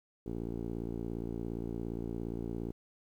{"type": "tone with low-pass filter", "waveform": "10% pulse", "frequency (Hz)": 57.3, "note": "A#1", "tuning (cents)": -29, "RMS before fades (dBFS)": -38, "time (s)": [0.26, 2.72], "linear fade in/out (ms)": 5, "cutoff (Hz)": 420, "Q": 2.1, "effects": ["11-bit"]}